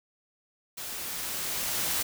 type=noise with level ramp; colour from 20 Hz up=white; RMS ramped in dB=-38 to -28 dBFS; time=0.77-2.03 s; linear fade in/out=10 ms; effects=none